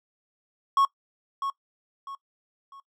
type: tone with echo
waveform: triangle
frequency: 1100 Hz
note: C#6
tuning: 14 cents flat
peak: -16 dBFS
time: 0.77-0.85 s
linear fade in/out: 2 ms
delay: 650 ms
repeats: 3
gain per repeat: -9 dB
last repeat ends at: 2.8 s
effects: noise-tail reverb RT60 0.1 s tail -20 dB re dry